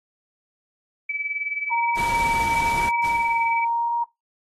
sine tone with tremolo, 2300 Hz, D7, 37 cents flat, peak -22 dBFS, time 1.09-3.65 s, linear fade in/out 5 ms, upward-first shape sine, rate 19 Hz, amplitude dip 70%
sine tone with vibrato, 932.3 Hz, A#5, in tune, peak -20 dBFS, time 1.71-4.04 s, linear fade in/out 5 ms, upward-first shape triangle, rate 1 Hz, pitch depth 18 cents each way
pink noise, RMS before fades -32 dBFS, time 1.97-2.89 s, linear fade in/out 0 ms
pink noise with exponential decay, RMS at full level -35 dBFS, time 3.04-3.92 s, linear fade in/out 1 ms, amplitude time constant 190 ms
effects noise-tail reverb RT60 0.2 s tail -22 dB re dry + AAC 32 kbps

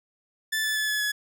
sawtooth tone with pitch steps, 1755 / 1739.9 / 1724.9 / 1710 / 1695.2 Hz, A6 / A6 / A6 / A6 / G#6, -5 / -20 / -35 / -50 / +35 cents, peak -21 dBFS, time 0.52-1.12 s, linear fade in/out 10 ms, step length 120 ms, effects none

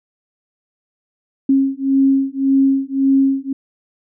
sine beating tone pair, 270 / 271.8 Hz, C#4 / C#4, -45 / -34 cents, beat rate 1.8 Hz, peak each -15 dBFS, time 1.49-3.53 s, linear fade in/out 5 ms, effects none

